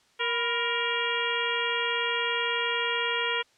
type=harmonic tone with a mistuned harmonic; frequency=469.1 Hz; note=A#4; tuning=11 cents sharp; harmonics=1 / 2 / 3 / 4 / 5 / 6 / 7; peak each=-33 / -33 / -33 / -33 / -33 / -33 / -33 dBFS; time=0.19-3.43 s; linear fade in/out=20 ms; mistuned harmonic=2; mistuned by=+83 cents; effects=white hiss -63 dBFS RMS until 3.57 s + low-pass 6000 Hz 12 dB/octave